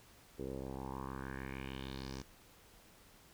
10% pulse tone with low-pass filter sweep, 66.5 Hz, C2, 29 cents sharp, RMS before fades -44 dBFS, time 0.38-2.23 s, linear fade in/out 20 ms, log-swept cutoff 430 to 6100 Hz, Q 3.7, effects pink hiss -62 dBFS RMS until 3.33 s

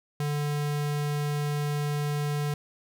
square tone, 146.83 Hz, D3, in tune, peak -27 dBFS, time 0.2-2.54 s, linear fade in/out 2 ms, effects none

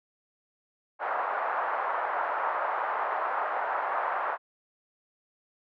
pink band-pass noise, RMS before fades -30 dBFS, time 0.99-4.38 s, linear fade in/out 50 ms, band 690 to 1400 Hz, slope 24 dB/octave, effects none

